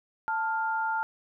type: tone pair together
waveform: sine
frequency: 885.5 / 1400 Hz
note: A5 / F6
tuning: +11 / +4 cents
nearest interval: minor sixth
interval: 793 cents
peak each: -28 / -30 dBFS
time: 0.28-1.03 s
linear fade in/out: 0 ms
effects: none